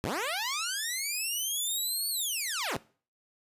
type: linear two-way sweep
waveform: 10% pulse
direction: up then down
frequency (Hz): 70.9 to 4479 to 70.9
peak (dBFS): -22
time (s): 0.04-2.77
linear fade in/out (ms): 0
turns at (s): 2.09
effects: noise-tail reverb RT60 0.4 s tail -20 dB re dry + resampled to 32000 Hz